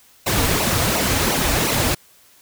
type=noise with flanger; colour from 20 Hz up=pink; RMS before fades=-19 dBFS; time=0.26-1.95 s; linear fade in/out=10 ms; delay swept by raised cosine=0.58 to 5.58 ms; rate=2.8 Hz; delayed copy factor=-0.8; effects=white hiss -52 dBFS RMS until 2.41 s